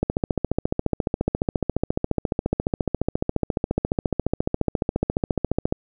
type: click train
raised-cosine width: 2 ms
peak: -7 dBFS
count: 83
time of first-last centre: 0.03-5.724 s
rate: 14.4 Hz
effects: none